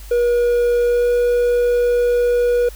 triangle tone with pitch glide, 480.3 to 483.9 Hz, B4 to B4, -48 to -35 cents, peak -11 dBFS, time 0.11-2.69 s, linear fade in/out 5 ms, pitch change +13 cents, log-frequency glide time 0.85-1.09 s, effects added 50 Hz sine -33 dBFS peak until 2.75 s + white hiss -43 dBFS RMS until 2.75 s

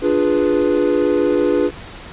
triangle chord, D diminished seventh, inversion none, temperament equal, 293.7 / 349.2 / 415.3 / 493.9 Hz, D4 / F4 / Ab4 / Cb5, 0 / 0 / 0 / 0 cents, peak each -17 dBFS, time 0.01-1.71 s, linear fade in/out 50 ms, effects pink hiss -35 dBFS RMS until 2.12 s + resampled to 8000 Hz

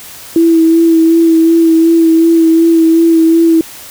sine tone with vibrato, 328.6 Hz, E4, 5 cents flat, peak -4 dBFS, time 0.36-3.61 s, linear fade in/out 2 ms, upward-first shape sine, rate 2.7 Hz, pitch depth 23 cents each way, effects white hiss -31 dBFS RMS until 3.9 s

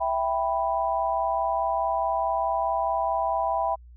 sine chord, E minor, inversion none, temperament equal, 659.3 / 784 / 987.8 Hz, E5 / G5 / B5, 0 / 0 / 0 cents, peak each -27 dBFS, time 0-3.76 s, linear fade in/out 20 ms, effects added 60 Hz sine -45 dBFS peak until 3.96 s

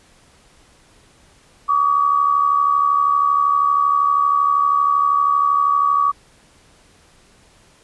sine tone pair together, 1140 / 1212.7 Hz, C#6 / D#6, +48 / -45 cents, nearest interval minor second, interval 107 cents, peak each -14 / -20 dBFS, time 1.68-6.12 s, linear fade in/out 20 ms, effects pink hiss -52 dBFS RMS until 7.83 s + resampled to 24000 Hz

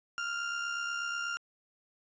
35% pulse tone with amplitude modulation, 1396.9 Hz, F6, in tune, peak -29 dBFS, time 0.18-1.37 s, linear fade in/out 0 ms, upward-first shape sine, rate 68.2 Hz, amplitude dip 45%, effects resampled to 16000 Hz

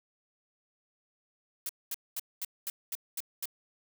blue noise bursts, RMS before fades -35 dBFS, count 8, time 1.66-3.456 s, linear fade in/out 2 ms, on 32 ms, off 220 ms, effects none

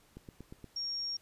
click train, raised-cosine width 3 ms, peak -33 dBFS, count 5, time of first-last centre 0.17-0.643 s, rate 8.46 Hz
sine tone, 5560 Hz, F8, 9 cents flat, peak -34 dBFS, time 0.76-1.17 s, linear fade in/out 5 ms
effects pink hiss -65 dBFS RMS until 1.21 s + resampled to 32000 Hz

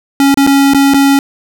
square tone with dropouts, 277.2 Hz, C#4, in tune, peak -6 dBFS, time 0.2-1.19 s, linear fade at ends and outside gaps 1 ms, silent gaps 0.343-0.373 / 0.466-0.473 / 0.736-0.746 / 0.937-0.943 s, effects none

